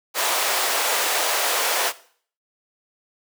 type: high-pass noise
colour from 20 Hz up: pink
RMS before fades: -22 dBFS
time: 0.14-1.93 s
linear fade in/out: 50 ms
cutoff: 500 Hz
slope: 24 dB/octave
effects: noise-tail reverb RT60 0.5 s tail -17 dB re dry